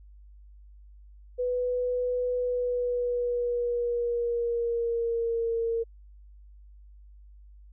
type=tone with pitch glide; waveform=sine; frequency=495.6 to 459.7 Hz; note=B4 to A#4; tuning=+6 to -24 cents; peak=-25 dBFS; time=1.38-5.84 s; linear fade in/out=20 ms; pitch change=-130 cents; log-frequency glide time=2.35-5.55 s; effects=added 50 Hz sine -48 dBFS peak until 7.72 s